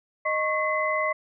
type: tone cluster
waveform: sine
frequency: 620 / 1098 / 2037 Hz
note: D#5 / C#6 / C7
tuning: -6 / -17 / -47 cents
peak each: -27 dBFS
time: 0.25-1.13 s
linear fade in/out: 10 ms
effects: none